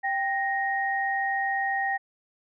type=tone pair together; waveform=sine; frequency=785 / 1867.1 Hz; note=G5 / A#6; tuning=+2 / +2 cents; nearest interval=octave + minor third; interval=1500 cents; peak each=-27 dBFS; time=0.03-1.98 s; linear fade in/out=20 ms; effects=none